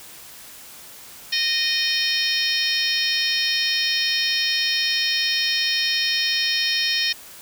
harmonic tone with a mistuned harmonic, 617 Hz, D#5, 15 cents flat, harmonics 3 / 4 / 5 / 6 / 7 / 8 / 9, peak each -27 / -27 / -27 / -27 / -27 / -27 / -27 dBFS, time 1.32-7.13 s, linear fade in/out 10 ms, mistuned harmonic 8, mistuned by +68 cents, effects white hiss -42 dBFS RMS until 7.41 s

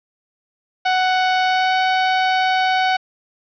sawtooth tone with pitch glide, 743 to 748.6 Hz, F#5 to F#5, +7 to +20 cents, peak -11 dBFS, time 0.85-2.97 s, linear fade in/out 10 ms, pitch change +13 cents, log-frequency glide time 1.45-1.75 s, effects resampled to 11025 Hz + 7-bit

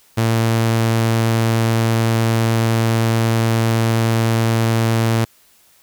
sawtooth tone, 113.7 Hz, A#2, 43 cents flat, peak -10 dBFS, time 0.17-5.25 s, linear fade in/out 10 ms, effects white hiss -53 dBFS RMS until 5.82 s

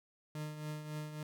40% pulse tone with tremolo, 152 Hz, D#3, 40 cents flat, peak -37 dBFS, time 0.35-1.23 s, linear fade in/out 2 ms, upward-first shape triangle, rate 3.6 Hz, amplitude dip 60%, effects none

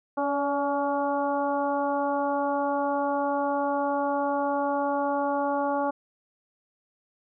harmonic tone with a mistuned harmonic, 282.3 Hz, C#4, 32 cents sharp, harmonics 1 / 2 / 3 / 4 / 5, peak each -30 / -28 / -28 / -33 / -38 dBFS, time 0.17-5.91 s, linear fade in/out 10 ms, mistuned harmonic 2, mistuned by +23 cents, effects none

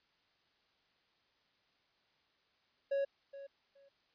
triangle tone with echo, 554.4 Hz, C#5, in tune, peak -29 dBFS, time 2.91-3.05 s, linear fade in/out 10 ms, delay 420 ms, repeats 2, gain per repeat -15 dB, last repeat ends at 3.89 s, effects white hiss -74 dBFS RMS until 4.14 s + resampled to 11025 Hz

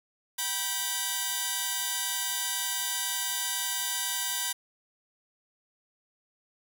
5% pulse tone cluster, 770 / 974 / 1566 / 3598 Hz, G5 / B5 / G6 / A7, -31 / -24 / -2 / +38 cents, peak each -29 / -21 / -23 / -26 dBFS, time 0.38-4.53 s, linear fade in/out 10 ms, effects none

